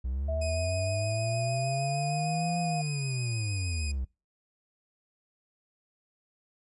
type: linear two-way sweep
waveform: triangle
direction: up then down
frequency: 61.3 to 171 to 61.3 Hz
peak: -27 dBFS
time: 0.04-4.05 s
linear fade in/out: 10 ms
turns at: 2.58 s
type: tone with pitch glide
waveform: sine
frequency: 649 to 703.7 Hz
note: E5 to F5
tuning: -27 to +13 cents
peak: -31 dBFS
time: 0.28-2.82 s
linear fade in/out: 10 ms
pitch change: +140 cents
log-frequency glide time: 0.82-2.27 s
type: tone with vibrato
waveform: 15% pulse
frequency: 2489 Hz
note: D#7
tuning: in tune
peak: -30 dBFS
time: 0.41-3.92 s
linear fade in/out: 10 ms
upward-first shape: square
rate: 6.5 Hz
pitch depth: 12 cents each way
effects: noise-tail reverb RT60 0.3 s tail -25 dB re dry + resampled to 24000 Hz